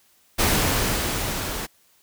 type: noise with level ramp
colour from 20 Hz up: pink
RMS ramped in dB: -19 to -30 dBFS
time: 0.38-1.67 s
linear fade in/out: 20 ms
effects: white hiss -60 dBFS RMS until 2.02 s